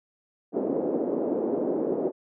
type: band-pass noise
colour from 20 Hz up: white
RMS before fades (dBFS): -27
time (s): 0.52-2.12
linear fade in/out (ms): 50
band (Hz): 250 to 480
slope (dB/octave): 24
effects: none